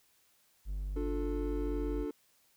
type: tone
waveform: triangle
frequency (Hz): 49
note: G1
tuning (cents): 0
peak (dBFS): -32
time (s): 0.65-2.06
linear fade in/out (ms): 50
type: chord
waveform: triangle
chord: D minor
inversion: none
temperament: equal with one note detuned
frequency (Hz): 293.7 / 355.5 / 440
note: D4 / F4 / A4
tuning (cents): 0 / +31 / 0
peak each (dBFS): -35 / -39 / -37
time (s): 0.96-2.11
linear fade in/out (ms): 5
effects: white hiss -69 dBFS RMS until 2.56 s